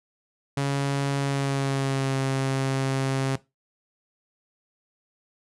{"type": "tone with pitch glide", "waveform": "sawtooth", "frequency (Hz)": [139.4, 134.34], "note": ["C#3", "C3"], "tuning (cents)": [10, 46], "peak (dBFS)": -19, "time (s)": [0.57, 3.36], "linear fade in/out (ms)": 5, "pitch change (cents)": -64, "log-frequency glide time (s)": [1.18, 2.18], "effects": ["noise-tail reverb RT60 0.2 s tail -17 dB re dry", "resampled to 24000 Hz"]}